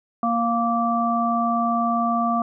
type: harmonic tone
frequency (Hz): 233.1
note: A#3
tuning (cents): 0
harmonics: 1 / 3 / 5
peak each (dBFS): -23 / -23 / -23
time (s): 0.23-2.42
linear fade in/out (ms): 2
effects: none